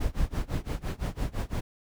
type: noise with tremolo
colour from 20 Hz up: brown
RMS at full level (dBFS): -27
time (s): 0-1.61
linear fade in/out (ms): 10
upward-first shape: sine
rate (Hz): 5.9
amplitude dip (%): 95
effects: none